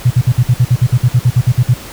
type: tone bursts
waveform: sine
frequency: 123.1 Hz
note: B2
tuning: 5 cents flat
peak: -5 dBFS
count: 16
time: 0.05-1.741 s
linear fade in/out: 10 ms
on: 56 ms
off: 53 ms
effects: pink hiss -31 dBFS RMS until 1.92 s